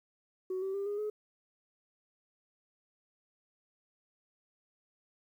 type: tone with pitch steps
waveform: sine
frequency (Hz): 372.9 / 384.9 / 397.4 / 410.2 / 423.4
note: F#4 / G4 / G4 / G#4 / G#4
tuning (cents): +14 / -32 / +24 / -21 / +33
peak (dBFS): -31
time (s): 0.5-1.1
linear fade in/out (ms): 5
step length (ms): 120
effects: tanh soft clip ceiling -30 dBFS + 11-bit